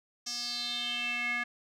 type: tone with band-pass filter sweep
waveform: square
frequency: 240.8 Hz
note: B3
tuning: 44 cents flat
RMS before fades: -34 dBFS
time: 0.26-1.44 s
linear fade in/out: 10 ms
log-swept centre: 5700 to 1900 Hz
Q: 5.9
effects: none